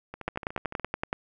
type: two click trains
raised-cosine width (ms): 0.5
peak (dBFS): -23 / -13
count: 10 / 10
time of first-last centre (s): 0.14-0.797 / 0.28-1.129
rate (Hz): 13.7 / 10.6
effects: none